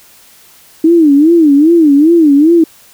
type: tone with vibrato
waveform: sine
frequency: 309.4 Hz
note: D#4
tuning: 10 cents flat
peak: -3 dBFS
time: 0.84-2.64 s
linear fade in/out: 5 ms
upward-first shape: sine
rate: 2.5 Hz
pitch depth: 180 cents each way
effects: white hiss -42 dBFS RMS until 2.93 s